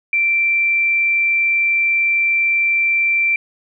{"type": "tone", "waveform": "sine", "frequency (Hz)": 2349, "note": "D7", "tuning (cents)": 0, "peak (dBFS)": -13, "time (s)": [0.13, 3.36], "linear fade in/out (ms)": 2, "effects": []}